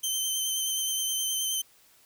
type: tone with vibrato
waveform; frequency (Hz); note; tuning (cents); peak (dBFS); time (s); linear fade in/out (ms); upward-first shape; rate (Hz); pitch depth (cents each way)
15% pulse; 3100; G7; -20; -20; 0.03-1.62; 10; sine; 9.5; 18
effects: white hiss -60 dBFS RMS until 2.05 s